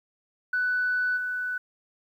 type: tone with level steps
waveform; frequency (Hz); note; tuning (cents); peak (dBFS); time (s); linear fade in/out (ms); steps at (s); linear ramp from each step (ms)
sine; 1491; F#6; +13; -22 / -27; 0.53-1.58; 5; 1.16; 20
effects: tanh soft clip ceiling -18 dBFS + 10-bit